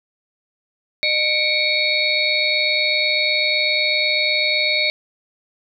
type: tone cluster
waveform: sine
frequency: 608 / 2210 / 2338 / 3789 / 4366 Hz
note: D#5 / C#7 / D7 / A#7 / C#8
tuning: -40 / -6 / -8 / +27 / -27 cents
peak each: -26 / -21 / -23 / -22 / -22 dBFS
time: 1.03-4.9 s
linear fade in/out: 0 ms
effects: none